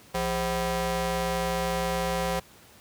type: ring-modulated tone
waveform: 20% pulse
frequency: 233.1 Hz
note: A#3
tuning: in tune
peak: -17 dBFS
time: 0.14-2.4 s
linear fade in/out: 10 ms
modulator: 293 Hz
effects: pink hiss -53 dBFS RMS until 2.8 s + high-pass 80 Hz 12 dB/octave